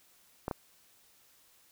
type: clicks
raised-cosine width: 1 ms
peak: -19 / -19 dBFS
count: 2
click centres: 0.481 / 0.512 s
effects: white hiss -64 dBFS RMS until 1.71 s